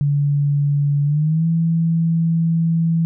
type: tone with pitch glide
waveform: sine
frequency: 143.7 to 165.07 Hz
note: D3 to E3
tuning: -37 to +3 cents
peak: -14 dBFS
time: 0.01-3.05 s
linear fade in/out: 0 ms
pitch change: +240 cents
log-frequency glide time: 1.04-1.46 s
effects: none